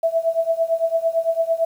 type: tone with tremolo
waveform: sine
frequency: 659.3 Hz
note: E5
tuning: in tune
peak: -13 dBFS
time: 0.03-1.65 s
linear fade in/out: 5 ms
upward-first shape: triangle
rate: 8.9 Hz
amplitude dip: 95%
effects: 8-bit